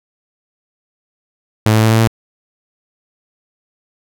sawtooth tone with pitch steps, 108.9 / 109.91 / 110.93 / 111.96 / 113 Hz, A2 / A2 / A2 / A2 / A2, -17 / -1 / +15 / +31 / +47 cents, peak -5 dBFS, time 1.66-2.075 s, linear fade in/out 0 ms, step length 83 ms, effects none

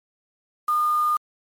sine tone with quantisation, 1217 Hz, D#6, 39 cents flat, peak -18 dBFS, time 0.68-1.17 s, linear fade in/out 5 ms, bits 6, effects MP3 64 kbps

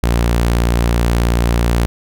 sawtooth tone, 58.5 Hz, A#1, 7 cents sharp, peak -8 dBFS, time 0.03-1.86 s, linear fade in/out 0 ms, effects none

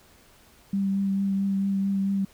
sine tone with vibrato, 196 Hz, G3, in tune, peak -22 dBFS, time 0.73-2.25 s, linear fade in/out 5 ms, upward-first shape triangle, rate 4.5 Hz, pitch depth 17 cents each way, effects pink hiss -56 dBFS RMS until 2.33 s

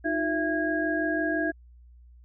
sine tone cluster, 311.7 / 357.6 / 668 / 1641 Hz, D#4 / F4 / E5 / G#6, +3 / +41 / +23 / -21 cents, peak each -28 / -34 / -30 / -29 dBFS, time 0.04-1.52 s, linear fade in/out 20 ms, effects added 60 Hz sine -49 dBFS peak until 2.24 s

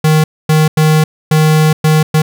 square tone bursts at uneven times, 155.5 Hz, D#3, 1 cent flat, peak -7 dBFS, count 6, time 0.04-0.24 / 0.49-0.68 / 0.77-1.04 / 1.31-1.73 / 1.84-2.03 / 2.14-2.22 s, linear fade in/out 5 ms, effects none

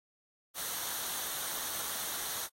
white noise with comb filter, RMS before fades -37 dBFS, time 0.54-2.49 s, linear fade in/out 50 ms, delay 0.4 ms, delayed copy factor -0.5, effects AAC 48 kbps

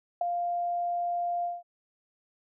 sine tone with ADSR envelope, 698.5 Hz, F5, in tune, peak -21 dBFS, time 0.21-1.63 s, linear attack 4 ms, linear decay 8 ms, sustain -6 dB, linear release 190 ms, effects none

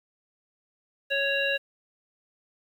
harmonic tone, 554.4 Hz, C#5, in tune, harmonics 1 / 3 / 5 / 7, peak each -29 / -28 / -28 / -34 dBFS, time 1.1-1.58 s, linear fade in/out 20 ms, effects 9-bit

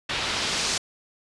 white noise with low-pass filter sweep, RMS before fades -27 dBFS, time 0.09-0.78 s, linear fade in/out 5 ms, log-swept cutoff 3200 to 6300 Hz, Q 1.2, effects resampled to 24000 Hz

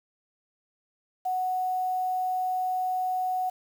sine tone with quantisation, 740 Hz, F#5, in tune, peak -25 dBFS, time 1.25-3.5 s, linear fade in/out 10 ms, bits 8, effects none

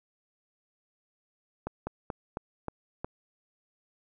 slowing click train, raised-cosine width 1 ms, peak -19 dBFS, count 6, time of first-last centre 1.67-3.045 s, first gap 200 ms, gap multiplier 1.16, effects none

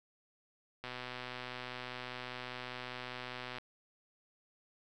click train, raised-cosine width 0.3 ms, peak -26 dBFS, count 344, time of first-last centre 0.84-3.584 s, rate 125 Hz, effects none

